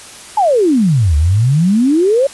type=exponential two-way sweep; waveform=sine; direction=down then up; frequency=890 to 70.9 to 570 Hz; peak=-8 dBFS; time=0.37-2.27 s; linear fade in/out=5 ms; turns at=1.16 s; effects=white hiss -34 dBFS RMS until 2.33 s + resampled to 24000 Hz